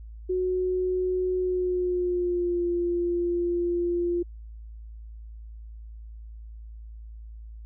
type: tone with pitch glide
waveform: sine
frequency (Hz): 367.7 to 347.7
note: F#4 to F4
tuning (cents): -11 to -8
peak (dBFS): -23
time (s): 0.29-4.23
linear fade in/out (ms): 10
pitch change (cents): -97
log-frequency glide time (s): 1.38-2.65
effects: added 55 Hz sine -39 dBFS peak until 7.65 s